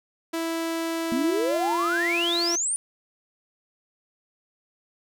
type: tone with pitch glide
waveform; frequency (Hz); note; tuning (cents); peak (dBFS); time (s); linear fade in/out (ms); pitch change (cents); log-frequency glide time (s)
sawtooth; 329.6 to 342; E4 to F4; 0 to -36; -22; 0.33-2.56; 10; +64; 1.46-1.53
type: exponential sweep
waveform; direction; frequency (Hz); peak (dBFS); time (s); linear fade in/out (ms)
sine; up; 233.1 to 9660; -23; 1.12-2.76; 0
effects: none